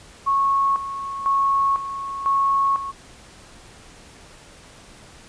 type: tone with tremolo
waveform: sine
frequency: 1100 Hz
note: C#6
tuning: 14 cents flat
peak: -16 dBFS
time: 0.26-2.92 s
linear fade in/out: 20 ms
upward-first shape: square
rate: 1 Hz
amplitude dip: 70%
effects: pink hiss -46 dBFS RMS until 5.28 s + resampled to 22050 Hz